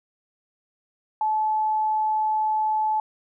sine tone, 864 Hz, A5, 32 cents flat, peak -20 dBFS, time 1.21-3 s, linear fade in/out 2 ms, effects none

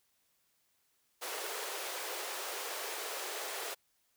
pink high-pass noise, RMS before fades -40 dBFS, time 1.21-3.75 s, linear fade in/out 20 ms, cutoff 380 Hz, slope 48 dB/octave, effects white hiss -75 dBFS RMS until 4.16 s

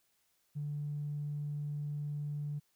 triangle tone with tanh clipping, 146.83 Hz, D3, in tune, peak -35 dBFS, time 0.55-2.6 s, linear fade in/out 20 ms, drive 4 dB, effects white hiss -75 dBFS RMS until 2.75 s

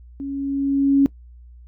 sine tone with level ramp, 276.8 Hz, C#4, 2 cents flat, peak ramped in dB -26 to -10 dBFS, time 0.2-1.06 s, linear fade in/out 0 ms, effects noise-tail reverb RT60 0.1 s tail -20 dB re dry + added 60 Hz sine -41 dBFS peak until 1.67 s

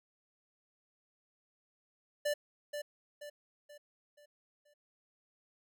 square tone with echo, 587.3 Hz, D5, in tune, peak -31 dBFS, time 2.25-2.34 s, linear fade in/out 10 ms, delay 480 ms, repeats 5, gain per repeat -7 dB, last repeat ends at 4.74 s, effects none

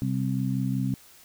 harmonic tone, 65.41 Hz, C2, in tune, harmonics 2 / 3 / 4, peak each -27 / -29 / -30 dBFS, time 0.02-0.94 s, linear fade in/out 0 ms, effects white hiss -53 dBFS RMS until 1.24 s

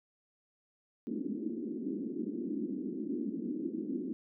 white band-pass noise, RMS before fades -37 dBFS, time 1.07-4.13 s, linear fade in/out 0 ms, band 210 to 340 Hz, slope 48 dB/octave, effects none

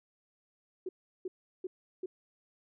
sine tone bursts, 370 Hz, F#4, in tune, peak -34 dBFS, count 4, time 0.86-2.06 s, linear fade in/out 5 ms, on 30 ms, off 360 ms, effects none

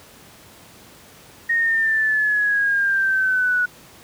sine exponential sweep, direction down, 1864.7 to 1463 Hz, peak -16 dBFS, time 1.49-3.66 s, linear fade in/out 10 ms, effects pink hiss -46 dBFS RMS until 4.03 s + high-pass 80 Hz 12 dB/octave

